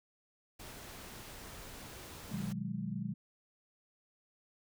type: noise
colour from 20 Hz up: pink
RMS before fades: -49 dBFS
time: 0.59-2.53 s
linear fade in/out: 10 ms
type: chord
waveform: sine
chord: G# minor seventh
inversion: first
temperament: equal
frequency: 123.47 / 155.56 / 185 / 207.7 Hz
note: B2 / D#3 / F#3 / G#3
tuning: 0 / 0 / 0 / 0 cents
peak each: -43 / -43 / -40 / -40 dBFS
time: 2.31-3.14 s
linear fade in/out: 10 ms
effects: none